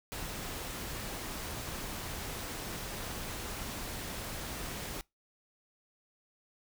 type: noise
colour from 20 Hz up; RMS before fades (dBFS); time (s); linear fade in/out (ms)
pink; -40; 0.12-5.01; 0
effects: noise-tail reverb RT60 0.2 s tail -24 dB re dry